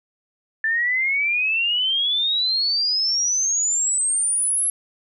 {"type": "exponential sweep", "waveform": "sine", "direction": "up", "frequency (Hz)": [1760, 11180], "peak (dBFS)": -18, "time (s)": [0.64, 4.7], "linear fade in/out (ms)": 2, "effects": []}